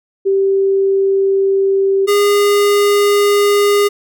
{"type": "tone pair in turn", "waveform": ["sine", "square"], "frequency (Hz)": [389.9, 408.2], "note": ["G4", "G#4"], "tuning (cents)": [-9, -30], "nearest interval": "minor second", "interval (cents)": 79, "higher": "second", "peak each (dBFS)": -10, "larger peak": "neither", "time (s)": [[0.25, 2.07], [2.07, 3.89]], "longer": "neither", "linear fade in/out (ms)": 20, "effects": []}